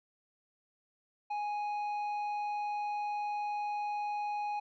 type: tone with tanh clipping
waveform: sine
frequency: 830.6 Hz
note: G#5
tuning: in tune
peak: -34 dBFS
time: 1.3-4.6 s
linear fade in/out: 10 ms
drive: 7 dB
effects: none